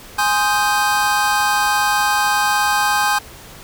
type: chord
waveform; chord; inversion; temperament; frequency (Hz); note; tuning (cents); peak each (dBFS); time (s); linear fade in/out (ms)
square; Ab major seventh; none; equal; 830.6 / 1046.5 / 1244.5 / 1568; Ab5 / C6 / Eb6 / G6; 0 / 0 / 0 / 0; -19 / -23 / -24 / -20; 0.18-3.19; 10
effects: pink hiss -39 dBFS RMS until 3.63 s